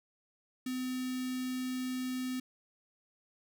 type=tone with notch filter; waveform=square; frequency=255.2 Hz; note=C4; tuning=43 cents flat; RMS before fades=-36 dBFS; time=0.66-2.4 s; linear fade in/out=5 ms; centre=810 Hz; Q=0.55; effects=none